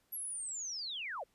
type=linear sweep; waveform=sine; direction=down; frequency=11650 to 440.8 Hz; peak=-38 dBFS; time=0.12-1.24 s; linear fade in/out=10 ms; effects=pink hiss -74 dBFS RMS until 1.34 s + resampled to 32000 Hz